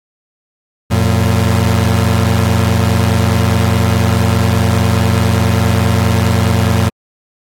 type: tone pair together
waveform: 30% pulse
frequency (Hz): 89.3 / 114.08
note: F2 / A#2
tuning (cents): +39 / -37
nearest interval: major third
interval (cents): 424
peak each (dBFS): -10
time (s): 0.9-6.9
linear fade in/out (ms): 20
effects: AAC 48 kbps